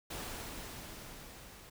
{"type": "noise with level ramp", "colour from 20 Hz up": "pink", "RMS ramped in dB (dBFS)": [-41, -54], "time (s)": [0.1, 1.7], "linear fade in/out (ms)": 10, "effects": []}